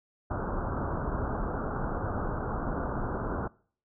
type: low-pass noise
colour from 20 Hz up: pink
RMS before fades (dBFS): -32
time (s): 0.3-3.48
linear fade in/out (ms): 10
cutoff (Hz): 1500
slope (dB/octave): 96
effects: noise-tail reverb RT60 0.5 s tail -23 dB re dry